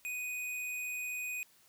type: tone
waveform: square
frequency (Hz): 2489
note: D#7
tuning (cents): 0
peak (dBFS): -37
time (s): 0.05-1.43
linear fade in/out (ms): 0
effects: white hiss -65 dBFS RMS until 1.68 s